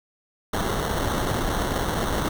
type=noise with sample-and-hold; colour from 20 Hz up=pink; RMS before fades=-25 dBFS; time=0.53-2.29 s; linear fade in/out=5 ms; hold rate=2450 Hz; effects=none